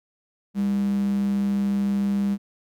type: tone with high-pass filter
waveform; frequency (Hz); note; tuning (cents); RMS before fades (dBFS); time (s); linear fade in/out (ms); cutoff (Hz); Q
square; 66.9; C2; +39; -23; 0.54-2.38; 50; 200; 9.5
effects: none